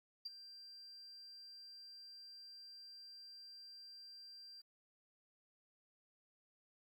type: tone with ADSR envelope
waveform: sine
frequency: 4725 Hz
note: D8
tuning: 10 cents sharp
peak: -39 dBFS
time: 0.25-4.62 s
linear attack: 10 ms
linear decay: 24 ms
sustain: -14 dB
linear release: 17 ms
effects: tanh soft clip ceiling -38 dBFS + 12-bit